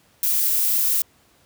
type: noise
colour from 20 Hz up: violet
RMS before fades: -20 dBFS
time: 0.23-1.02 s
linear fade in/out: 2 ms
effects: pink hiss -58 dBFS RMS until 1.45 s + high-pass 60 Hz 12 dB/octave